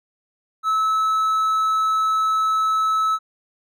triangle tone, 1300 Hz, E6, 24 cents flat, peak -15 dBFS, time 0.63-3.19 s, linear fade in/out 50 ms, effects none

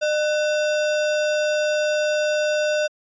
sine tone with sample-and-hold, 605 Hz, D#5, 49 cents flat, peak -18 dBFS, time 0.01-2.88 s, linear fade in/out 20 ms, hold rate 2100 Hz, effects resampled to 16000 Hz

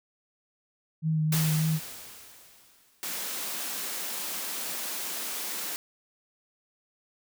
sine tone with vibrato, 156.9 Hz, D#3, 15 cents sharp, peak -23 dBFS, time 1.02-1.8 s, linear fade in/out 50 ms, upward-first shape sine, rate 3.4 Hz, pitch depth 22 cents each way
white noise with exponential decay, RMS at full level -29 dBFS, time 1.32-3.16 s, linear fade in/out 5 ms, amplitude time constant 400 ms
white high-pass noise, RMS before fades -34 dBFS, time 3.03-5.76 s, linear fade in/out 0 ms, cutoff 170 Hz, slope 96 dB/octave
effects none

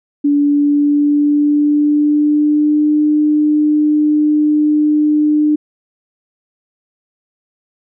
sine tone with pitch glide, 288.3 to 300.9 Hz, D4 to D4, -32 to +42 cents, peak -9 dBFS, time 0.24-5.56 s, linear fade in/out 10 ms, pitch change +74 cents, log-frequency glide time 0.35-2.98 s, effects none

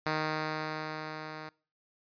5% pulse tone with level ramp, 155.4 Hz, D#3, 2 cents flat, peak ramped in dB -17 to -30 dBFS, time 0.06-1.49 s, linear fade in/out 2 ms, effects noise-tail reverb RT60 0.4 s tail -24 dB re dry + resampled to 11025 Hz

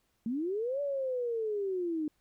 sine linear two-way sweep, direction up then down, 215.8 to 578 to 297.9 Hz, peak -30 dBFS, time 0.26-2.08 s, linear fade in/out 2 ms, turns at 0.81 s, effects pink hiss -75 dBFS RMS until 2.2 s

